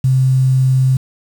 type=tone with quantisation; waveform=sine; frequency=130.81 Hz; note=C3; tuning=in tune; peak=-9 dBFS; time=0.04-0.97 s; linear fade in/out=5 ms; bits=6; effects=none